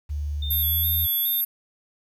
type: tone with pitch glide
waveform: sine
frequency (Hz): 73.42 to 78.24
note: D2 to D#2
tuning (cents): 0 to +10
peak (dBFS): -25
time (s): 0.09-1.07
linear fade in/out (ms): 20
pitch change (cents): +110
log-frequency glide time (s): 0.64-0.76
type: tone with vibrato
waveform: sine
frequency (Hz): 3520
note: A7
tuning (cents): 0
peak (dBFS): -31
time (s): 0.42-1.41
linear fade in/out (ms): 5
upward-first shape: square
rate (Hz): 2.4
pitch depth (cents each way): 46
type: tone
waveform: sine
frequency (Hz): 12600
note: G9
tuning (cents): +8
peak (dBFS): -21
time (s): 0.5-1.45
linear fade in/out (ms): 10
effects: 9-bit